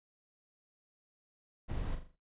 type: noise with echo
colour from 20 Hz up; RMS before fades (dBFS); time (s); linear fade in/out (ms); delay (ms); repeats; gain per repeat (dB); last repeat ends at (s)
brown; -37; 1.68-1.96; 20; 41; 5; -7; 2.165
effects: noise-tail reverb RT60 0.2 s tail -18 dB re dry + resampled to 8000 Hz